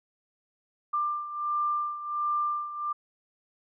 sine beating tone pair, 1189 / 1190.4 Hz, D6 / D6, +21 / +23 cents, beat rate 1.4 Hz, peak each -28 / -33 dBFS, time 0.93-2.93 s, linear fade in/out 10 ms, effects none

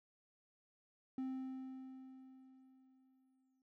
triangle tone with exponential decay, 261.6 Hz, C4, in tune, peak -36 dBFS, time 1.18-3.62 s, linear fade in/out 2 ms, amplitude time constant 530 ms, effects none

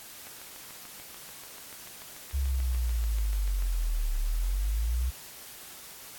click train, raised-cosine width 0.3 ms, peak -30 dBFS, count 24, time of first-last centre 0.27-3.623 s, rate 6.86 Hz
sine linear two-way sweep, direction down then up, 69 to 34.65 to 64.2 Hz, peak -25 dBFS, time 2.33-5.11 s, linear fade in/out 20 ms, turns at 4.17 s
effects white hiss -46 dBFS RMS until 6.18 s + AAC 64 kbps

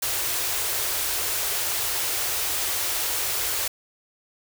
white band-stop noise, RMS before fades -26 dBFS, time 0.02-3.68 s, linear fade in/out 5 ms, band 130 to 320 Hz, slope 48 dB/octave, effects none

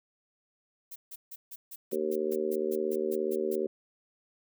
violet noise bursts, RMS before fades -43 dBFS, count 14, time 0.91-3.56 s, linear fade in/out 10 ms, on 50 ms, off 150 ms
clicks, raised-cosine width 0.2 ms, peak -37 dBFS, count 2, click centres 1.915 / 2.323 s
harmonic tone, 77.1 Hz, D#2, 15 cents flat, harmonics 3 / 4 / 5 / 6 / 7, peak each -38 / -39 / -30 / -34 / -37 dBFS, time 1.92-3.67 s, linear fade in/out 5 ms
effects none

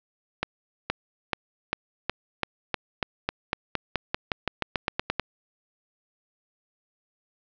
accelerating click train, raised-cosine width 0.3 ms, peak -8 dBFS, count 21, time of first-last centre 0.43-5.196 s, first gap 470 ms, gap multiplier 0.92, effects low-pass 5000 Hz 12 dB/octave

